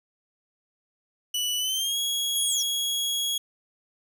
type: tone with pitch glide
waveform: sawtooth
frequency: 2960 to 3322 Hz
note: F#7 to G#7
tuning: 0 to 0 cents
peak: -22 dBFS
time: 1.34-3.38 s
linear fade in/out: 5 ms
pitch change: +200 cents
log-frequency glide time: 1.58-1.98 s
type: linear sweep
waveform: sine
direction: down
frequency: 11680 to 5230 Hz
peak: -26 dBFS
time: 2.35-2.63 s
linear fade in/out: 10 ms
effects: none